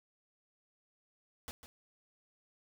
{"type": "noise with echo", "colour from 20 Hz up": "pink", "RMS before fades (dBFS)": -44, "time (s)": [1.48, 1.51], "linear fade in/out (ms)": 0, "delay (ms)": 150, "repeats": 1, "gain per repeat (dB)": -10, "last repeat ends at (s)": 1.66, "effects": []}